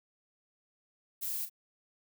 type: noise with echo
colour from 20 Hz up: violet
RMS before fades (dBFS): -36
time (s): 1.21-1.46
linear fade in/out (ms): 20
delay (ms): 38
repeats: 1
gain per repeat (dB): -10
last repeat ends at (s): 1.498
effects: none